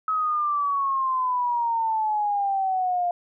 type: exponential sweep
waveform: sine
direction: down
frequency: 1284 to 698.5 Hz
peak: -21 dBFS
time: 0.08-3.11 s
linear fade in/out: 2 ms
effects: none